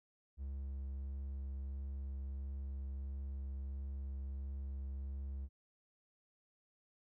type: tone with vibrato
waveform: triangle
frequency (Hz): 68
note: C#2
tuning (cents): -33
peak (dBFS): -38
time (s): 0.37-5.49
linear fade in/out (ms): 50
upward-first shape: triangle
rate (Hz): 1.5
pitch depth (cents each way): 13
effects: none